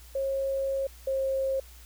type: tone pair in turn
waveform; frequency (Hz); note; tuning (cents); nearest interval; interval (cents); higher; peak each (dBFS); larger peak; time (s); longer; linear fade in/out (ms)
sine; 542 / 535.5; C#5 / C5; -39 / +40; unison; 21; first; -26 / -25; second; 0.15-0.87 / 1.07-1.6; first; 5
effects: added 60 Hz sine -48 dBFS peak until 1.85 s + white hiss -54 dBFS RMS until 1.85 s